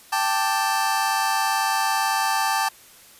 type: chord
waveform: sawtooth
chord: G suspended second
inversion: none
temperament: just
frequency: 784 / 882 / 1176 Hz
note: G5 / A5 / D6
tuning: 0 / +4 / +2 cents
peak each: -21 / -19 / -22 dBFS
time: 0.12-2.69 s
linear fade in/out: 10 ms
effects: white hiss -49 dBFS RMS until 3.19 s + resampled to 32000 Hz